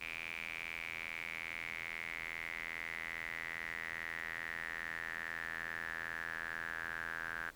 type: tone with band-pass filter sweep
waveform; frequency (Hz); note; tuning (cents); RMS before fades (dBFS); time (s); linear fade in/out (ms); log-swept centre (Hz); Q
square; 41.2; E1; 0; -43; 0-7.51; 20; 2400 to 1600; 8.3
effects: pink hiss -61 dBFS RMS until 7.55 s